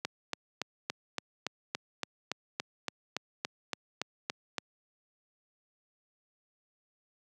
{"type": "click train", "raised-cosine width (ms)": 0.2, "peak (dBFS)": -14, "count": 17, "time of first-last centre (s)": [0.05, 4.583], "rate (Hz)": 3.53, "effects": ["high-pass 150 Hz 12 dB/octave"]}